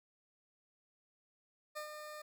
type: tone with ADSR envelope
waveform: 20% pulse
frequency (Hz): 605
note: D#5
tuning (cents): -49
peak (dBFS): -35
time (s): 1.75-2.22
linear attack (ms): 21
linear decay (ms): 100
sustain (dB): -6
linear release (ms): 7
effects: none